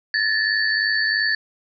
sine tone cluster, 1732 / 1835 / 4496 Hz, A6 / A#6 / C#8, -28 / -28 / +24 cents, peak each -20 / -24 / -24 dBFS, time 0.14-1.35 s, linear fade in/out 2 ms, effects none

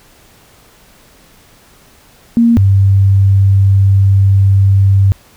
sine tone pair in turn, 233.1 / 97.82 Hz, A#3 / G2, 0 / -3 cents, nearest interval octave + minor third, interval 1503 cents, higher first, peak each -5 dBFS, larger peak neither, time 2.37-2.57 / 2.57-5.12 s, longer second, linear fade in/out 0 ms, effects pink hiss -45 dBFS RMS until 5.36 s

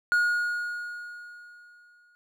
triangle tone with exponential decay, 1440 Hz, F#6, 47 cents flat, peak -17 dBFS, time 0.12-2.15 s, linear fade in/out 0 ms, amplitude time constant 440 ms, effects none

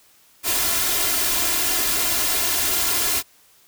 white noise with comb filter, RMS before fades -21 dBFS, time 0.43-3.23 s, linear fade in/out 50 ms, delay 2.9 ms, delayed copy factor +0.75, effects white hiss -55 dBFS RMS until 3.67 s

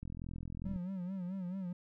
click train, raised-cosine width 5 ms, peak -31 dBFS, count 32, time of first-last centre 0.03-0.761 s, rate 42.4 Hz
triangle tone with vibrato, 185 Hz, F#3, in tune, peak -35 dBFS, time 0.65-1.73 s, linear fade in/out 5 ms, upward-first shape sine, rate 4.6 Hz, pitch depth 94 cents each way
effects none

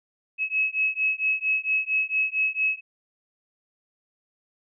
sine beating tone pair, 2570 / 2574.4 Hz, E7 / E7, -45 / -42 cents, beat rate 4.4 Hz, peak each -25 dBFS, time 0.38-2.81 s, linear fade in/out 50 ms, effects none

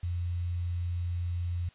sine tone with quantisation, 87.31 Hz, F2, in tune, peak -29 dBFS, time 0.03-1.69 s, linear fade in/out 5 ms, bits 9, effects white hiss -60 dBFS RMS until 1.74 s + resampled to 8000 Hz

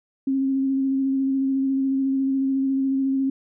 sine tone with vibrato, 268.9 Hz, C4, 47 cents sharp, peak -19 dBFS, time 0.27-3.3 s, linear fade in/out 5 ms, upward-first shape square, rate 14 Hz, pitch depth 13 cents each way, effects none

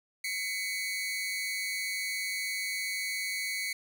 sawtooth tone pair together, 2030 / 2227 Hz, B6 / C#7, +47 / +7 cents, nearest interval major second, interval 160 cents, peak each -33 / -30 dBFS, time 0.24-3.73 s, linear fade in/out 5 ms, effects none

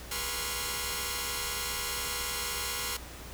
5% pulse tone cluster, 415 / 487.8 / 1046 / 1110 / 1382 Hz, G#4 / B4 / C6 / C#6 / F6, -1 / -21 / -1 / +2 / -19 cents, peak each -31 / -27 / -26 / -27 / -26 dBFS, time 0.11-2.97 s, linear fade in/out 5 ms, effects added 60 Hz sine -46 dBFS peak until 3.33 s + pink hiss -46 dBFS RMS until 3.33 s

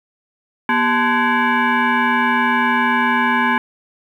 sine tone with frequency modulation, 393.8 Hz, G4, 8 cents sharp, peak -13 dBFS, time 0.69-3.58 s, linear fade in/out 2 ms, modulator 635 Hz, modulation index 2.7, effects 8-bit

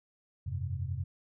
sine chord, F suspended second, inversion none, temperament just, 87.31 / 98.22 / 130.96 Hz, F2 / G2 / C3, 0 / +4 / +2 cents, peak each -36 / -37 / -37 dBFS, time 0.46-1.04 s, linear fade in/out 10 ms, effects none

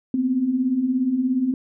sine beating tone pair, 242 / 259 Hz, B3 / C4, -35 / -17 cents, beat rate 17 Hz, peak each -26 / -19 dBFS, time 0.14-1.54 s, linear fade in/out 2 ms, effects none

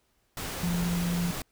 sine tone in noise, 173.6 Hz, F3, 10 cents flat, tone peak -26 dBFS, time 0.63-1.31 s, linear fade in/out 2 ms, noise pink, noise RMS -35 dBFS, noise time 0.37-1.42 s, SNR +6 dB, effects pink hiss -71 dBFS RMS until 1.51 s

